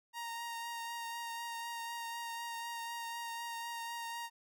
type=tone with vibrato; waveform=sawtooth; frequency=932.3 Hz; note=A#5; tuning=in tune; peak=-36 dBFS; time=0.13-4.3 s; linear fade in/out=50 ms; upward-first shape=triangle; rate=4 Hz; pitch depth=18 cents each way; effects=none